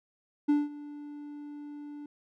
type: tone with ADSR envelope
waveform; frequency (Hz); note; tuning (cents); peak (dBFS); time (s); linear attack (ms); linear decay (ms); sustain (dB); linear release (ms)
triangle; 292.8; D4; -5; -18; 0.48-2.06; 16; 190; -20; 3
effects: none